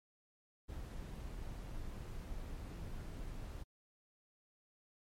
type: noise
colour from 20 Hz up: brown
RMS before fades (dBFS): -45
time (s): 0.68-3.64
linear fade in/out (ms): 20
effects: MP3 64 kbps